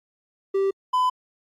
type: tone pair in turn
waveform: triangle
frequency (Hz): 390.2 / 1007.4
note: G4 / B5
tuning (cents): -8 / +34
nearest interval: octave + major third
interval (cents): 1642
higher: second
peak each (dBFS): -17 / -16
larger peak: second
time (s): 0.54-0.71 / 0.93-1.1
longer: neither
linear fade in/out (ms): 10
effects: AAC 48 kbps